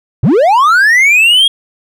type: linear sweep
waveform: triangle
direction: up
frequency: 90.8 to 3300 Hz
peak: -3 dBFS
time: 0.23-1.48 s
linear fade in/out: 5 ms
effects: none